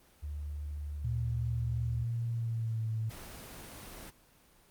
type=tone; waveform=sine; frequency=73.7 Hz; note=D2; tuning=7 cents sharp; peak=-36 dBFS; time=0.22-2.05 s; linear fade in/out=20 ms
type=tone with pitch glide; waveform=sine; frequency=116.8 to 111.01 Hz; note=A#2 to A2; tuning=+4 to +16 cents; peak=-31 dBFS; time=1.04-3.1 s; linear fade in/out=10 ms; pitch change=-88 cents; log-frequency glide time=2.29-2.88 s
type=noise; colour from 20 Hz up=pink; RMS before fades=-47 dBFS; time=3.09-4.11 s; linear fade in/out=20 ms
effects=pink hiss -63 dBFS RMS until 4.7 s + Opus 24 kbps